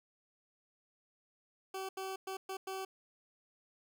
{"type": "tone bursts at uneven times", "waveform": "20% pulse", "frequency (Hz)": 382.2, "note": "G4", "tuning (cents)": -44, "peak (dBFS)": -34, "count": 5, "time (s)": [[1.74, 1.89], [1.97, 2.16], [2.27, 2.37], [2.49, 2.57], [2.67, 2.85]], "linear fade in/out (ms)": 5, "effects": []}